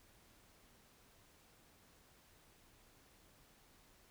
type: silence
effects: pink hiss -67 dBFS RMS until 4.1 s